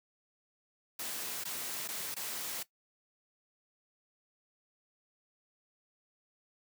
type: noise with dropouts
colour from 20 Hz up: white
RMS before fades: -39 dBFS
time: 0.99-2.63 s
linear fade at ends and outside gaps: 5 ms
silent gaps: 1.439-1.451 / 1.878-1.886 / 2.144-2.164 s
effects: noise-tail reverb RT60 0.1 s tail -17 dB re dry + high-pass 150 Hz 12 dB/octave